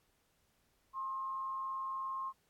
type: tone with amplitude modulation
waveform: sine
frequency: 1065 Hz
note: C6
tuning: 30 cents sharp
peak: -35 dBFS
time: 0.93-2.33 s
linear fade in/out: 50 ms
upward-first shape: sine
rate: 183 Hz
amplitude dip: 35%
effects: pink hiss -75 dBFS RMS until 2.49 s + AAC 64 kbps